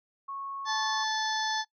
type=tone; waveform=sine; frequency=1100 Hz; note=C#6; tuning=14 cents flat; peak=-35 dBFS; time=0.28-1.04 s; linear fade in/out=10 ms
type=harmonic tone; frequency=872 Hz; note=A5; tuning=16 cents flat; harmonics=1 / 2 / 4 / 5 / 6 / 7; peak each=-31 / -33 / -36 / -38 / -38 / -40 dBFS; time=0.65-1.65 s; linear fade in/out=50 ms
effects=noise-tail reverb RT60 0.1 s tail -21 dB re dry